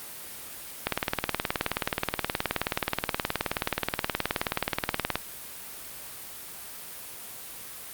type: click train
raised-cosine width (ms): 0.3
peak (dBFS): -8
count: 82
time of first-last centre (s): 0.87-5.156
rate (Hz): 18.9
effects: white hiss -41 dBFS RMS until 7.93 s + Opus 32 kbps